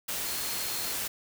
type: tone in noise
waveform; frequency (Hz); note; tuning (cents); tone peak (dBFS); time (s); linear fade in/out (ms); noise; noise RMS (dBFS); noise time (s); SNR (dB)
sine; 4258; C8; +30; -41; 0.26-0.93; 10; white; -33; 0.08-1.08; -11
effects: none